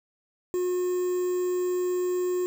triangle tone with quantisation, 360.8 Hz, F#4, 44 cents flat, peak -22 dBFS, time 0.54-2.46 s, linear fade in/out 0 ms, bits 7, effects none

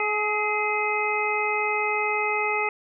harmonic tone with a mistuned harmonic, 422.8 Hz, G#4, 31 cents sharp, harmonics 1 / 2 / 3 / 5 / 6, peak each -29 / -28 / -30 / -28 / -28 dBFS, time 0-2.69 s, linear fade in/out 2 ms, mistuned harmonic 5, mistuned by -36 cents, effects none

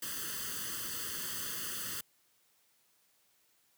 white noise with comb filter, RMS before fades -39 dBFS, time 0.02-2.01 s, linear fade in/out 5 ms, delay 0.64 ms, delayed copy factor +0.9, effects white hiss -71 dBFS RMS until 3.77 s + high-pass 80 Hz 12 dB/octave

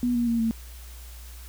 sine tone with pitch steps, 244.5 / 238.2 / 232.1 / 226.2 Hz, B3 / A#3 / A#3 / A3, -17 / +38 / -7 / +48 cents, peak -21 dBFS, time 0.03-0.51 s, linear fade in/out 0 ms, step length 120 ms, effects added 60 Hz sine -40 dBFS peak until 1.48 s + white hiss -49 dBFS RMS until 1.48 s

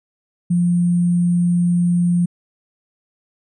sine tone with sample-and-hold, 174.61 Hz, F3, in tune, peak -13 dBFS, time 0.5-2.26 s, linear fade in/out 10 ms, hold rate 8820 Hz, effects resampled to 24000 Hz

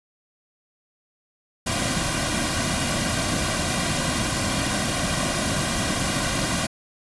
pink noise with comb filter, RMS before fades -24 dBFS, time 1.66-6.67 s, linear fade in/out 10 ms, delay 2.3 ms, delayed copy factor -0.7, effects resampled to 24000 Hz

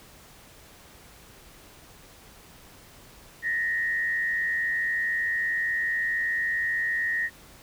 sine tone with frequency modulation, 1864.7 Hz, A#6, in tune, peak -24 dBFS, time 3.42-7.3 s, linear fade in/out 50 ms, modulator 93.3 Hz, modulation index 0.72, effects pink hiss -51 dBFS RMS until 7.62 s

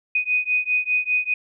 sine beating tone pair, 2489 / 2494 Hz, D#7 / D#7, 0 / +3 cents, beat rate 5 Hz, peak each -22 dBFS, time 0.15-1.34 s, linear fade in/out 5 ms, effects none

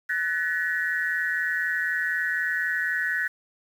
sine tone cluster, 1498 / 1729 / 1893 Hz, F#6 / A6 / A#6, +21 / -31 / +26 cents, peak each -28 / -28 / -28 dBFS, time 0.09-3.28 s, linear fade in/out 10 ms, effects 8-bit

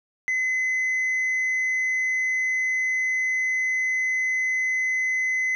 sine tone with tanh clipping, 2035 Hz, C7, 49 cents flat, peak -22 dBFS, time 0.28-5.55 s, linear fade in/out 0 ms, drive 2 dB, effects none

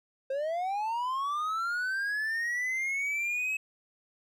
triangle linear sweep, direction up, 523.3 to 2582 Hz, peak -27 dBFS, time 0.3-3.57 s, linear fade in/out 5 ms, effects none

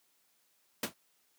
pink noise with exponential decay, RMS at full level -27 dBFS, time 0.83-0.94 s, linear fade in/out 5 ms, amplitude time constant 23 ms, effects white hiss -72 dBFS RMS until 1.38 s + high-pass 150 Hz 12 dB/octave

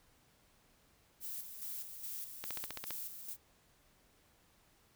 violet noise with tremolo, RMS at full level -43 dBFS, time 1.2-3.37 s, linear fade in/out 50 ms, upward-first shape square, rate 2.4 Hz, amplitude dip 50%
click train, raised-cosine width 0.2 ms, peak -23 dBFS, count 8, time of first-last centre 2.44-2.907 s, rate 15 Hz
effects pink hiss -69 dBFS RMS until 4.95 s

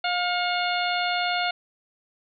harmonic tone with a mistuned harmonic, 710 Hz, F5, 28 cents sharp, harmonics 1 / 2 / 3 / 4 / 5 / 6, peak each -26 / -29 / -31 / -32 / -33 / -34 dBFS, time 0.04-1.51 s, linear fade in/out 5 ms, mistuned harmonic 3, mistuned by +38 cents, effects none

